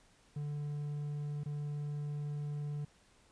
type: tone with dropouts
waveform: triangle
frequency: 146.83 Hz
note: D3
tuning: in tune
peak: -34 dBFS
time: 0.36-2.85 s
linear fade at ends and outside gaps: 5 ms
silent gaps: 1.436-1.458 s
effects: pink hiss -66 dBFS RMS until 3.31 s + resampled to 22050 Hz